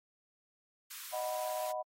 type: high-pass noise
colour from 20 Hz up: white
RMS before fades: -46 dBFS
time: 0.9-1.72 s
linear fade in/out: 10 ms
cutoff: 980 Hz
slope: 96 dB/octave
type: chord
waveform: sine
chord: B major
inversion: first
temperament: equal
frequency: 622.3 / 740 / 987.8 Hz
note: D#5 / F#5 / B5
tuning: 0 / 0 / 0 cents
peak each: -37 / -39 / -42 dBFS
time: 1.12-1.83 s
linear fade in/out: 20 ms
effects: AAC 48 kbps